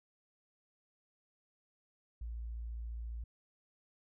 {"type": "tone", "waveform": "sine", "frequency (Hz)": 57.3, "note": "A#1", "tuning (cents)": -29, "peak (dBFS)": -39, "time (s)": [2.21, 3.24], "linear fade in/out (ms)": 5, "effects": []}